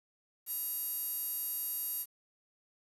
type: tone with band-pass filter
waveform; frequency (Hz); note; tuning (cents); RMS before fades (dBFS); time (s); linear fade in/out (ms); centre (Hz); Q
5% pulse; 945; A#5; +23; -37; 0.46-2.06; 50; 12000; 6.3
effects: 9-bit